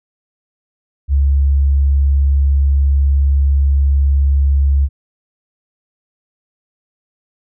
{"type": "tone", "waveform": "sine", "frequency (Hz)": 69.5, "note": "C#2", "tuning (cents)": 5, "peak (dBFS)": -9, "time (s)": [1.08, 4.89], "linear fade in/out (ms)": 50, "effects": []}